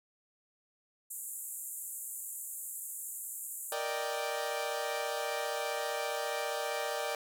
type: band-pass noise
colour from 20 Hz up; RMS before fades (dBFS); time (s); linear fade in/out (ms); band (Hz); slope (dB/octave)
pink; -42; 1.1-3.74; 10; 7100 to 15000; 96
type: chord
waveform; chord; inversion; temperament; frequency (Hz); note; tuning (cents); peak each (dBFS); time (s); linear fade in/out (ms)
sawtooth; Eb major seventh; second; equal; 466.2 / 587.3 / 622.3 / 784; Bb4 / D5 / Eb5 / G5; 0 / 0 / 0 / 0; -36 / -33 / -37 / -35; 3.72-7.15; 2
effects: none